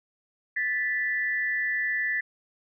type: tone pair together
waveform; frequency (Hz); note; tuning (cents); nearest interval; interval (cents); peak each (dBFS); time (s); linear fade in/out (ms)
sine; 1756.1 / 1975.5; A6 / B6; -4 / 0; major second; 204; -27 / -28; 0.56-2.21; 10
effects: none